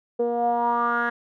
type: tone with low-pass filter sweep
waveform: 10% pulse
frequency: 237.1 Hz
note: A#3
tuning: 30 cents sharp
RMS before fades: -23 dBFS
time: 0.19-1.1 s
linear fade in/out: 10 ms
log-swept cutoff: 490 to 1700 Hz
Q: 5.6
effects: none